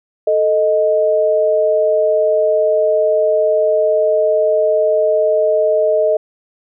sine tone pair together, 440 / 622.3 Hz, A4 / D#5, 0 / 0 cents, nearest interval tritone, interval 600 cents, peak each -16 / -12 dBFS, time 0.27-6.17 s, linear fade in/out 5 ms, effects none

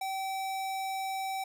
square tone, 770 Hz, G5, 31 cents flat, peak -33 dBFS, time 0.01-1.44 s, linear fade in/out 5 ms, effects none

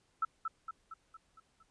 sine tone with echo, 1318.5 Hz, E6, in tune, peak -28 dBFS, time 0.22-0.25 s, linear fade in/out 5 ms, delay 230 ms, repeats 6, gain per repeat -5 dB, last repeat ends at 1.63 s, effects pink hiss -73 dBFS RMS until 1.7 s + resampled to 22050 Hz

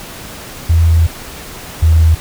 sine tone pair in turn, 82.41 / 80.57 Hz, E2 / E2, 0 / -39 cents, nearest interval unison, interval 39 cents, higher first, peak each -6 / -5 dBFS, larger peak second, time 0.69-1.07 / 1.82-2.15 s, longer first, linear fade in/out 10 ms, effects pink hiss -30 dBFS RMS until 2.2 s

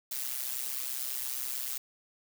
blue noise with amplitude modulation, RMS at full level -32 dBFS, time 0.11-1.78 s, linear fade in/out 5 ms, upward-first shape sine, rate 129 Hz, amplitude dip 80%, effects none

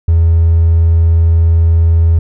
triangle tone with hard clipping, 82.8 Hz, E2, 8 cents sharp, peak -6 dBFS, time 0.08-2.19 s, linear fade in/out 5 ms, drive 4 dB, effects none

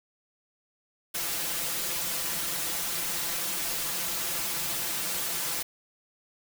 white noise with comb filter, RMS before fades -31 dBFS, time 1.14-5.63 s, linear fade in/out 10 ms, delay 5.9 ms, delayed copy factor +0.95, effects none

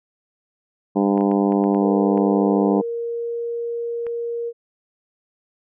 harmonic tone, 100 Hz, G2, 35 cents sharp, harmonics 2 / 3 / 4 / 5 / 6 / 7 / 8 / 9 / 10, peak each -19 / -20 / -22 / -27 / -31 / -28 / -30 / -32 / -35 dBFS, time 0.95-2.82 s, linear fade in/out 20 ms
clicks, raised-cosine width 0.5 ms, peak -24 dBFS, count 8, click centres 1.177 / 1.209 / 1.315 / 1.522 / 1.64 / 1.747 / 2.176 / 4.067 s
sine tone with pitch glide, 466.2 to 469.2 Hz, A#4 to A#4, 0 to +11 cents, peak -23 dBFS, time 1.8-4.53 s, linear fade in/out 50 ms, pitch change +11 cents, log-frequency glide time 2.61-3.42 s
effects none

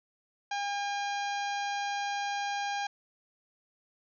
harmonic tone, 808 Hz, G#5, 48 cents flat, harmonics 1 / 2 / 3 / 4 / 5 / 6 / 7 / 8, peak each -32 / -38 / -42 / -44 / -46 / -48 / -49 / -50 dBFS, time 0.51-2.87 s, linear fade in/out 5 ms, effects none

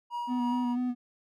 triangle tone with tremolo, 957 Hz, A#5, 45 cents sharp, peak -29 dBFS, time 0.1-0.76 s, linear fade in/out 50 ms, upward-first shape sine, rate 3.1 Hz, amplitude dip 45%
triangle tone with vibrato, 246.9 Hz, B3, in tune, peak -25 dBFS, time 0.27-0.95 s, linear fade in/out 50 ms, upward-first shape square, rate 4 Hz, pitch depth 19 cents each way
effects none

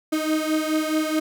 35% pulse beating tone pair, 310 / 314.7 Hz, D#4 / D#4, -6 / +20 cents, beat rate 4.7 Hz, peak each -21 / -24 dBFS, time 0.12-1.2 s, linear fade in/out 10 ms, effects none

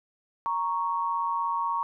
sine tone pair together, 932.6 / 1109 Hz, A#5 / C#6, +1 / 0 cents, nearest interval minor third, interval 299 cents, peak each -28 dBFS, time 0.46-1.83 s, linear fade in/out 0 ms, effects none

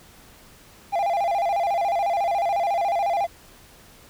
triangle tone with vibrato, 740 Hz, F#5, in tune, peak -18 dBFS, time 0.92-3.27 s, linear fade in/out 20 ms, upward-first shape square, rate 14 Hz, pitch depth 140 cents each way, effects pink hiss -50 dBFS RMS until 4.09 s

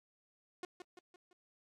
sawtooth tone with echo, 359.7 Hz, F#4, 49 cents flat, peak -37 dBFS, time 0.63-0.65 s, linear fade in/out 2 ms, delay 170 ms, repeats 4, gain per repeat -6 dB, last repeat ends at 1.33 s, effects low-pass 8000 Hz 12 dB/octave + AAC 64 kbps

